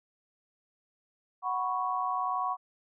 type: chord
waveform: sine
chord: F# suspended fourth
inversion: none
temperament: equal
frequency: 740 / 987.8 / 1108.7 Hz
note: F#5 / B5 / C#6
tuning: 0 / 0 / 0 cents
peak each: -33 / -34 / -31 dBFS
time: 1.42-2.57 s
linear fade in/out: 50 ms
effects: none